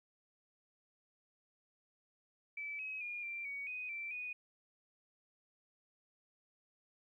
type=tone with pitch steps; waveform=sine; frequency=2310 / 2548 / 2425 / 2360 / 2250 / 2496 / 2341 / 2477 Hz; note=D7 / D#7 / D#7 / D7 / C#7 / D#7 / D7 / D#7; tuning=-29 / +41 / -45 / +8 / +25 / +5 / -6 / -8 cents; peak=-40 dBFS; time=2.57-4.33 s; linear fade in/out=5 ms; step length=220 ms; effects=13-bit